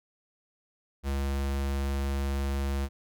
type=tone; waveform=square; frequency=69 Hz; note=C#2; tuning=7 cents flat; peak=-28 dBFS; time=1.03-2.89 s; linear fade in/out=50 ms; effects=none